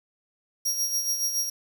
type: tone with tremolo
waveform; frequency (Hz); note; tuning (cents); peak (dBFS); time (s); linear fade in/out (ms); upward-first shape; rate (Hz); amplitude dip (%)
sawtooth; 5640; F8; +16; -20; 0.65-1.5; 10; sine; 7.1; 55
effects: 8-bit

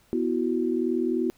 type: chord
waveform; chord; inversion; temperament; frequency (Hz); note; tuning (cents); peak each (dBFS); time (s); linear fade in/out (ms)
sine; B suspended fourth; none; equal; 246.9 / 329.6 / 370; B3 / E4 / F#4; 0 / 0 / 0; -27; 0.13-1.3; 0
effects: pink hiss -61 dBFS RMS until 1.37 s

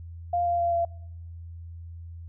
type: tone with pitch steps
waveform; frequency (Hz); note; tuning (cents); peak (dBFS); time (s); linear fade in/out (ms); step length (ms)
sine; 698.5 / 692.9 / 687.3 / 681.8; F5 / F5 / F5 / F5; 0 / -14 / -28 / -42; -22; 0.33-0.85; 5; 130
effects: noise-tail reverb RT60 0.8 s tail -25 dB re dry + added 84 Hz sine -38 dBFS peak until 2.28 s

